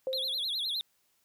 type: tone with exponential decay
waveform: sine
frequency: 523.3 Hz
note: C5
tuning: in tune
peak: -27 dBFS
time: 0.07-0.46 s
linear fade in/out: 1 ms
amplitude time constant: 83 ms
type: tone with vibrato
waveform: triangle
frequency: 3729 Hz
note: A#7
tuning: in tune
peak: -29 dBFS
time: 0.13-0.81 s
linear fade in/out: 0 ms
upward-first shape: sine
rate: 9.7 Hz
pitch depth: 210 cents each way
effects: white hiss -72 dBFS RMS until 1.24 s